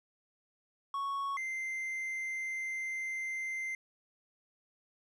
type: tone pair in turn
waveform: triangle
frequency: 1108.7 / 2083 Hz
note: C#6 / C7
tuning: 0 / -8 cents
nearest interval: major seventh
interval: 1092 cents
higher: second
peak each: -31 / -33 dBFS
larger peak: first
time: 0.94-1.37 / 1.37-3.75 s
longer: second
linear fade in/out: 2 ms
effects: resampled to 32000 Hz